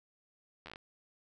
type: slowing click train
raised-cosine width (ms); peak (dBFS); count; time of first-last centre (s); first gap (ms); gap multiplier
0.3; -30; 7; 0.66-0.759; 11; 1.16
effects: none